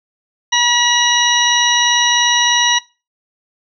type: harmonic tone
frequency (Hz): 963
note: B5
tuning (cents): -44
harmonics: 1 / 2 / 3 / 4 / 6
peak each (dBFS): -17 / -17 / -17 / -17 / -17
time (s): 0.52-2.79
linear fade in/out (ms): 10
effects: noise-tail reverb RT60 0.3 s tail -21 dB re dry